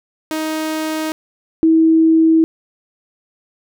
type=tone pair in turn; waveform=sawtooth / sine; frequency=313.7 / 322.9 Hz; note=D#4 / E4; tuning=+14 / -36 cents; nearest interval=minor second; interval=50 cents; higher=second; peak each=-15 / -8 dBFS; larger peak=second; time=0.31-1.12 / 1.63-2.44 s; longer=neither; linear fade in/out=0 ms; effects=none